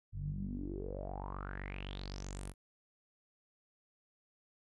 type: tone with low-pass filter sweep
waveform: sawtooth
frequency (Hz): 47.77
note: G1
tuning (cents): -44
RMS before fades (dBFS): -42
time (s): 0.12-2.54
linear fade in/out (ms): 50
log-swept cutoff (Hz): 110 to 11000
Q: 8
effects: none